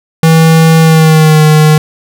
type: tone with pitch glide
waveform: square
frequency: 161.9 to 153.88 Hz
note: E3 to D#3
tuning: -31 to -19 cents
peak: -3 dBFS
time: 0.23-1.78 s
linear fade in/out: 2 ms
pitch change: -88 cents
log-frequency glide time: 0.8-1.43 s
effects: none